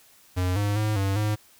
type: tone with pitch steps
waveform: square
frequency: 91 / 102.5 / 107.1 / 97.7 / 106.1 Hz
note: F#2 / G#2 / A2 / G2 / G#2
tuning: -28 / -22 / -46 / -5 / +38 cents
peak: -23 dBFS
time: 0.36-1.36 s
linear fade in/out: 20 ms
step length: 200 ms
effects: white hiss -56 dBFS RMS until 1.59 s

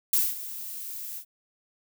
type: noise with ADSR envelope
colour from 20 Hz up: violet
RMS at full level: -21 dBFS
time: 0.13-1.25 s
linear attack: 4 ms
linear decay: 210 ms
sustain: -16 dB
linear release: 76 ms
effects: none

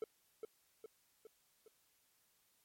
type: tone with echo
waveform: triangle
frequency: 440 Hz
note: A4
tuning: in tune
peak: -35 dBFS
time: 0.02-0.04 s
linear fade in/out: 2 ms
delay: 410 ms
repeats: 4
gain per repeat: -5 dB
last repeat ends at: 1.68 s
effects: white hiss -75 dBFS RMS until 2.64 s + MP3 64 kbps

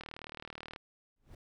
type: click train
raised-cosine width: 0.3 ms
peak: -27 dBFS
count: 30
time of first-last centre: 0.01-0.761 s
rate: 38.6 Hz
type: noise with exponential growth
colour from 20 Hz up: brown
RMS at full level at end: -45 dBFS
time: 1.16-1.35 s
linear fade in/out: 5 ms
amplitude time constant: 40 ms
effects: none

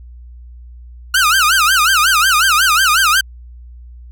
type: tone with vibrato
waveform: sawtooth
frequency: 1385 Hz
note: F6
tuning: 15 cents flat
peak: -6 dBFS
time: 1.14-3.21 s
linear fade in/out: 5 ms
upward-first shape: sine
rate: 5.5 Hz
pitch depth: 240 cents each way
effects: added 60 Hz sine -33 dBFS peak until 4.11 s

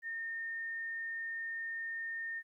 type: tone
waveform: sine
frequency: 1825 Hz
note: A#6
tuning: 37 cents flat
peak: -37 dBFS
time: 0.02-2.43 s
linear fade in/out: 50 ms
effects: 13-bit

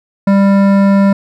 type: tone with hard clipping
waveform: triangle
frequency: 197.6 Hz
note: G3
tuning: 14 cents sharp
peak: -8 dBFS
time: 0.27-1.13 s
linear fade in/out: 5 ms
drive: 18 dB
effects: none

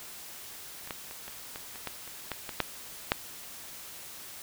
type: clicks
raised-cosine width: 0.3 ms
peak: -27 / -18 / -27 / -25 / -23 / -27 / -17 / -29 / -16 / -20 / -9 / -7 dBFS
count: 12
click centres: 0.874 / 0.908 / 1.111 / 1.28 / 1.559 / 1.758 / 1.873 / 2.077 / 2.317 / 2.492 / 2.603 / 3.119 s
effects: white hiss -45 dBFS RMS until 4.42 s

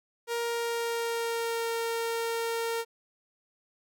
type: tone with pitch glide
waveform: sawtooth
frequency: 469.2 to 460.3 Hz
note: A#4 to A#4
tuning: +11 to -22 cents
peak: -25 dBFS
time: 0.27-2.85 s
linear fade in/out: 50 ms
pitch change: -33 cents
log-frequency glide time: 0.38-1.69 s
effects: none

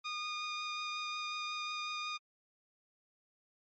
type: tone with vibrato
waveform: 15% pulse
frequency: 1224 Hz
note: D#6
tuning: 29 cents flat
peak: -30 dBFS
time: 0.04-2.18 s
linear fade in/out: 20 ms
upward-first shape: triangle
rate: 5.5 Hz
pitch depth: 10 cents each way
effects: low-pass 6000 Hz 12 dB/octave + MP3 32 kbps

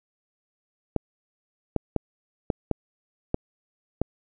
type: clicks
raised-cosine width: 2 ms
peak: -9 dBFS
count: 7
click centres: 0.963 / 1.763 / 1.963 / 2.502 / 2.713 / 3.344 / 4.016 s
effects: none

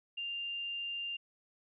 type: tone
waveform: sine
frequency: 2794 Hz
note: F7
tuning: in tune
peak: -36 dBFS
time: 0.17-1.17 s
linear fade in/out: 10 ms
effects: none

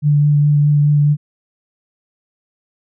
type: tone with vibrato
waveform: sine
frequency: 146.83 Hz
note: D3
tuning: in tune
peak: -9 dBFS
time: 0.02-1.17 s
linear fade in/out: 50 ms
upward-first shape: sine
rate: 4.8 Hz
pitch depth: 13 cents each way
effects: none

